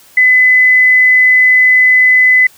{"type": "tone", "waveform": "sine", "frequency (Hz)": 2013, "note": "B6", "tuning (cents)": 33, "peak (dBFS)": -4, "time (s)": [0.17, 2.47], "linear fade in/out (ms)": 5, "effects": ["white hiss -43 dBFS RMS until 2.57 s"]}